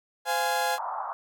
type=chord; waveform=30% pulse; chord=F minor; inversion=second; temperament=equal with one note detuned; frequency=515.5 / 698.5 / 830.6 Hz; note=C5 / F5 / Ab5; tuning=-26 / 0 / 0 cents; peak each=-29 / -28 / -24 dBFS; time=0.25-0.79 s; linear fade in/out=50 ms
type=band-pass noise; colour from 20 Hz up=pink; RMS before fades=-33 dBFS; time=0.78-1.13 s; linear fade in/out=0 ms; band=730 to 1200 Hz; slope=48 dB/octave
effects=none